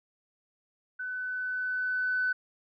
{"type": "tone with level ramp", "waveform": "sine", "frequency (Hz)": 1504, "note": "F#6", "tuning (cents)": 28, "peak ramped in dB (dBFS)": [-33, -24], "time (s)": [0.99, 2.33], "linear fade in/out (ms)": 10, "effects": ["tanh soft clip ceiling -20 dBFS"]}